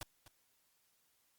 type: noise with echo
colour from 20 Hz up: pink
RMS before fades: -43 dBFS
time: 0.01-0.03 s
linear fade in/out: 2 ms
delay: 250 ms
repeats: 1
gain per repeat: -14 dB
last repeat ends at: 0.28 s
effects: white hiss -75 dBFS RMS until 1.38 s + Opus 48 kbps